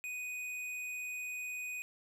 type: tone with tanh clipping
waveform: sine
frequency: 2489 Hz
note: D#7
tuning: in tune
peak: -40 dBFS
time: 0.04-1.82 s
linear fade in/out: 0 ms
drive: 13 dB
effects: none